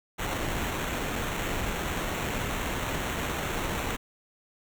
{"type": "noise with sample-and-hold", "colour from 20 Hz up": "pink", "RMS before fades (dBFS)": -31, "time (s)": [0.18, 3.97], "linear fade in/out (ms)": 20, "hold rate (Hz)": 4900, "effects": []}